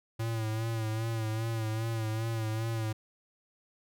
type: tone with vibrato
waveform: square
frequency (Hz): 111.8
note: A2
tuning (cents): +28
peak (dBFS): -31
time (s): 0.19-2.93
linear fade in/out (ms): 10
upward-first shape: sine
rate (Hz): 2.5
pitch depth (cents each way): 46
effects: none